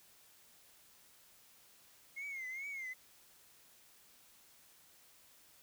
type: tone with vibrato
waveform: sine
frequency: 2139 Hz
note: C7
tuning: 38 cents sharp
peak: -39 dBFS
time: 2.16-2.94 s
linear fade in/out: 20 ms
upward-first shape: triangle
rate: 2.4 Hz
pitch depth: 120 cents each way
effects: tanh soft clip ceiling -39 dBFS + white hiss -64 dBFS RMS until 5.62 s